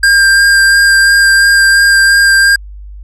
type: tone with vibrato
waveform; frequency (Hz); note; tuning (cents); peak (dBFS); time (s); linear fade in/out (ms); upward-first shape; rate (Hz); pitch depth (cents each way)
square; 1598; G6; +33; -5; 0.03-2.56; 5; sine; 2.9; 13
effects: added 50 Hz sine -26 dBFS peak until 3.03 s + resampled to 24000 Hz